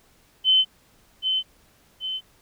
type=tone with echo; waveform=sine; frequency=3059 Hz; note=G7; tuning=43 cents flat; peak=-14 dBFS; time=0.44-0.65 s; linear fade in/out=50 ms; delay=780 ms; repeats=2; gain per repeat=-6 dB; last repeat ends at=2.21 s; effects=pink hiss -59 dBFS RMS until 2.41 s